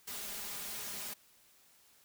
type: noise with comb filter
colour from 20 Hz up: white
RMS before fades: -42 dBFS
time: 0.07-1.14 s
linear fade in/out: 10 ms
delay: 4.9 ms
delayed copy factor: +0.8
effects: white hiss -65 dBFS RMS until 2.04 s